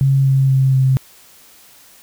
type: tone with pitch steps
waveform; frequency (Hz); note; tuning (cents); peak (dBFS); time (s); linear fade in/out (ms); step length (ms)
sine; 136.1 / 134.69 / 133.3 / 131.92; C#3 / C#3 / C3 / C3; -31 / -49 / +33 / +15; -10; 0.01-0.97; 0; 240
effects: white hiss -46 dBFS RMS until 2.02 s